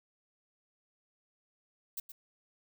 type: noise with echo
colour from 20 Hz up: violet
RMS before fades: -38 dBFS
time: 1.97-2 s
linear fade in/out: 5 ms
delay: 120 ms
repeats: 1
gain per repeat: -10 dB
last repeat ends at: 2.12 s
effects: none